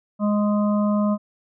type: harmonic tone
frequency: 207.7 Hz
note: G#3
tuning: in tune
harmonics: 1 / 3 / 5 / 6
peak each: -18 / -26 / -31 / -34 dBFS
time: 0.19-1.18 s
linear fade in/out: 50 ms
effects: none